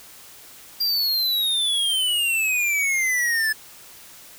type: exponential sweep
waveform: square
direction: down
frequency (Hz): 4800 to 1724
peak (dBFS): -20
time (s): 0.8-3.53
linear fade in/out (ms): 10
effects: white hiss -45 dBFS RMS until 4.38 s